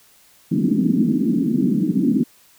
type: band-pass noise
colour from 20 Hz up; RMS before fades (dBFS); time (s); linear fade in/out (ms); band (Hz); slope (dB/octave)
white; -18; 0.51-2.24; 10; 170 to 300; 48
effects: white hiss -53 dBFS RMS until 2.58 s